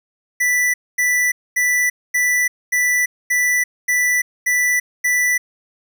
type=tone bursts; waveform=square; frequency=1975.5 Hz; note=B6; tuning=in tune; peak=-15 dBFS; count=9; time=0.4-5.38 s; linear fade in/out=10 ms; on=340 ms; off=240 ms; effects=9-bit